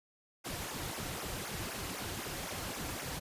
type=noise with flanger; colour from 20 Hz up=pink; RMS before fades=-40 dBFS; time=0.44-3.2 s; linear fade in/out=20 ms; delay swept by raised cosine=0.23 to 4.93 ms; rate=3.9 Hz; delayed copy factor=-1; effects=resampled to 32000 Hz